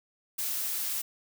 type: noise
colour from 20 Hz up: blue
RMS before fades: -32 dBFS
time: 0.38-1.02 s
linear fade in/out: 10 ms
effects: none